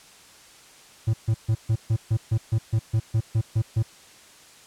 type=tone bursts; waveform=triangle; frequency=111 Hz; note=A2; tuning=16 cents sharp; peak=-16 dBFS; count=14; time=1.07-3.828 s; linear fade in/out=10 ms; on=67 ms; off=140 ms; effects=white hiss -50 dBFS RMS until 4.66 s + low-pass 9000 Hz 12 dB/octave